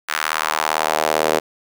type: tone with high-pass filter sweep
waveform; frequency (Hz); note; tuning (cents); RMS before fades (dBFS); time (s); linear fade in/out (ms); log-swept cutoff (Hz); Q
sawtooth; 77.78; D#2; 0; -20; 0.08-1.4; 20; 1500 to 470; 1.8
effects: none